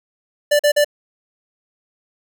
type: tone bursts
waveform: square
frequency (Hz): 587.3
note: D5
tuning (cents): 0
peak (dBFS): -12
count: 3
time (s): 0.51-0.846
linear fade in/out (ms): 10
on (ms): 84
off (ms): 42
effects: none